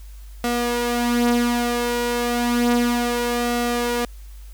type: tone with flanger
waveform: sawtooth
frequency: 240.2 Hz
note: B3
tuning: 48 cents flat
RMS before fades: -21 dBFS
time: 0.44-4.05 s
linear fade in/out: 2 ms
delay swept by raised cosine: 1.5 to 6.2 ms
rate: 0.32 Hz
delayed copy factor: +0.55
effects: added 50 Hz sine -36 dBFS peak until 4.53 s + white hiss -53 dBFS RMS until 4.53 s